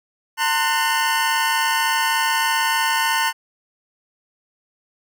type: chord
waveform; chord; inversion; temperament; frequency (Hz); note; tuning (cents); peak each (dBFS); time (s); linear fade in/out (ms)
25% pulse; F# diminished; first; equal with one note detuned; 903.2 / 1046.5 / 1480; A5 / C6 / F#6; +45 / 0 / 0; -16 / -21 / -20; 0.37-3.33; 50
effects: none